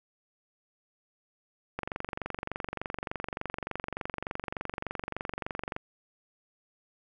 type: click train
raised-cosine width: 0.5 ms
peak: -18 dBFS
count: 94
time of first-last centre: 1.79-5.764 s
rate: 23.4 Hz
effects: none